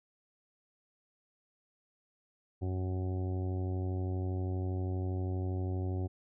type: harmonic tone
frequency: 92.5 Hz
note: F#2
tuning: in tune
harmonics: 1 / 2 / 3 / 4 / 5 / 6 / 7 / 8 / 9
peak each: -32 / -45 / -42 / -42 / -55 / -51 / -56 / -50 / -61 dBFS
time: 2.61-6.08 s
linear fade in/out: 20 ms
effects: none